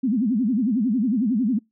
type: tone with vibrato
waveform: sine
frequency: 232.4 Hz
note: A#3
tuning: 5 cents flat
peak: -18 dBFS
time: 0.03-1.59 s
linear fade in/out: 10 ms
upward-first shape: sine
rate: 11 Hz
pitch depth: 260 cents each way
effects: noise-tail reverb RT60 0.2 s tail -25 dB re dry